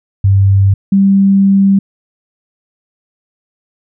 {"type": "tone pair in turn", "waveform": "sine", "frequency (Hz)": [98, 196], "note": ["G2", "G3"], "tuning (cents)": [0, 0], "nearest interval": "octave", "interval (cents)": 1200, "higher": "second", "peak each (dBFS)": -5, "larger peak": "neither", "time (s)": [[0.24, 0.74], [0.92, 1.79]], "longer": "second", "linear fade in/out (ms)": 5, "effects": []}